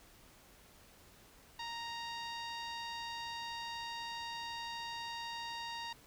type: tone with low-pass filter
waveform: sawtooth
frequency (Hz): 932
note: A#5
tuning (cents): -1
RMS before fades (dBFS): -43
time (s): 1.59-5.93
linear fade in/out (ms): 5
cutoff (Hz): 4400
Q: 2.6
effects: pink hiss -61 dBFS RMS until 6.06 s